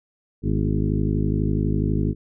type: harmonic tone with a mistuned harmonic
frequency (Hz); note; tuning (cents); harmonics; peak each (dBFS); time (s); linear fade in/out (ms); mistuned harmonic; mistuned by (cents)
52.1; G#1; +6; 1 / 2 / 3 / 4 / 5 / 6 / 7 / 8; -25 / -25 / -25 / -28 / -29 / -29 / -33 / -34; 0.42-2.15; 50; 5; -67
effects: none